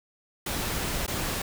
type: noise with dropouts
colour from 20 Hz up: pink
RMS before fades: -30 dBFS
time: 0.46-1.42 s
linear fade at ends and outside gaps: 5 ms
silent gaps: 1.065-1.078 s
effects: none